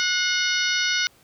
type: harmonic tone with a mistuned harmonic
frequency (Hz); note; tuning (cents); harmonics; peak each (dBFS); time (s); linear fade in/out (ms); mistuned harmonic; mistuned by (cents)
734; F#5; -14; 2 / 3 / 4 / 5 / 6 / 7 / 8; -25 / -27 / -28 / -29 / -30 / -30 / -31; 0-1.07; 0; 3; -51
effects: pink hiss -56 dBFS RMS until 1.23 s + high-pass 60 Hz 12 dB/octave